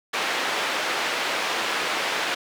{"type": "band-pass noise", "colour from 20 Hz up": "white", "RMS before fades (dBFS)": -26, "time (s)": [0.13, 2.35], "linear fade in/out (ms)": 10, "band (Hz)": [360, 2700], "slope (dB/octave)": 12, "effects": []}